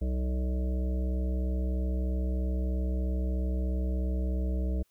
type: harmonic tone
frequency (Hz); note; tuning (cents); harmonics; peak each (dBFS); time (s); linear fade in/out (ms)
63.1; B1; +38; 1 / 3 / 5 / 7 / 9 / 10; -27 / -37 / -41 / -44 / -46 / -47; 0.01-4.83; 10
effects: white hiss -72 dBFS RMS until 4.9 s